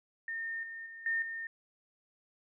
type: tone with level steps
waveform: sine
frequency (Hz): 1822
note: A#6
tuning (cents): -40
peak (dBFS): -35 / -41 / -45 / -29 / -37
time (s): 0.28-1.47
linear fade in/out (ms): 2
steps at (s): 0.63 / 0.86 / 1.06 / 1.22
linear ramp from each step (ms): 2
effects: none